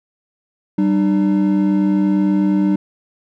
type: tone pair together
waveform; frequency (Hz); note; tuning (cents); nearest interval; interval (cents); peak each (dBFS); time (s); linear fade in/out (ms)
triangle; 193.26 / 301.8; G3 / D4; -24 / +47; minor sixth; 771; -13 / -14; 0.78-2.76; 5
effects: none